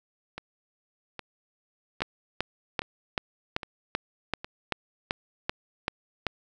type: two click trains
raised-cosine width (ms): 0.3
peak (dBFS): -10 / -20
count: 12 / 6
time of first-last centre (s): 2.02-6.267 / 0.38-4.445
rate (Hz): 2.59 / 1.23
effects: none